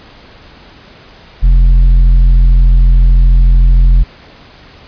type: tone with tanh clipping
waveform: sine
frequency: 43.25 Hz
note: F1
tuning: 16 cents flat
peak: -4 dBFS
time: 1.42-4.04 s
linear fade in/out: 20 ms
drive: 6 dB
effects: pink hiss -38 dBFS RMS until 4.87 s + resampled to 11025 Hz